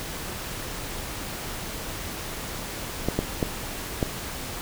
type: clicks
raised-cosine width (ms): 2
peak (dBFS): -9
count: 4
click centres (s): 3.086 / 3.19 / 3.428 / 4.028
effects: pink hiss -34 dBFS RMS until 4.61 s